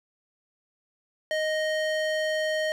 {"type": "tone with band-pass filter", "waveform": "square", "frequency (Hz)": 622.3, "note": "D#5", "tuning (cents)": 0, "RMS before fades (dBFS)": -27, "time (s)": [1.31, 2.72], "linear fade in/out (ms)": 0, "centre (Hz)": 1700, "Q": 0.61, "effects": []}